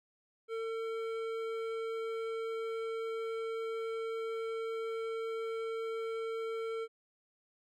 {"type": "tone with hard clipping", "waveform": "sine", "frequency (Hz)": 450.9, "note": "A4", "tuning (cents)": 42, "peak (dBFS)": -37, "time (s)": [0.48, 6.88], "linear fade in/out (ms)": 50, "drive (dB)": 12, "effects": []}